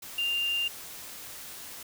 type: tone in noise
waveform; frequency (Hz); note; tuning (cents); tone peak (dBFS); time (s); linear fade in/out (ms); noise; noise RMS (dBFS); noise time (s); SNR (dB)
sine; 2794; F7; 0; -26; 0.18-0.68; 5; white; -43; 0.02-1.83; +14
effects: none